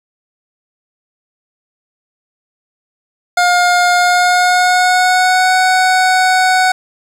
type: tone with pitch glide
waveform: 25% pulse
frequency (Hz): 711 to 743.8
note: F5 to F#5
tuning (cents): +31 to +9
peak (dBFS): -5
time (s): 3.37-6.72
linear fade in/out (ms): 5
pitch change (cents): +78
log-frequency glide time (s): 3.95-5.55
effects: low-pass 9000 Hz 12 dB/octave + 7-bit